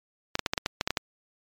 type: clicks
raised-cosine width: 0.2 ms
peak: -8 dBFS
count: 10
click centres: 0.354 / 0.393 / 0.462 / 0.535 / 0.578 / 0.661 / 0.811 / 0.875 / 0.906 / 0.972 s
effects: MP3 96 kbps